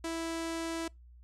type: tone with low-pass filter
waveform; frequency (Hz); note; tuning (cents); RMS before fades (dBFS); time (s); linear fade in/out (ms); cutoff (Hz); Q
sawtooth; 329.6; E4; 0; -36; 0.04-0.88; 5; 9000; 1.3
effects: noise-tail reverb RT60 0.2 s tail -26 dB re dry + added 60 Hz sine -52 dBFS peak until 1.23 s